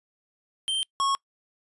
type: tone pair in turn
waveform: square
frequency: 3136 / 1097.9 Hz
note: G7 / C#6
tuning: 0 / -17 cents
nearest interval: octave + tritone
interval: 1817 cents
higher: first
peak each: -25 / -23 dBFS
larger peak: second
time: 0.68-0.83 / 1-1.15 s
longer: neither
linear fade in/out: 0 ms
effects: noise-tail reverb RT60 0.1 s tail -25 dB re dry + resampled to 24000 Hz